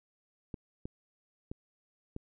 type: clicks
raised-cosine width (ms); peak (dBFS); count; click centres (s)
3; -26; 4; 0.542 / 0.855 / 1.515 / 2.164
effects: none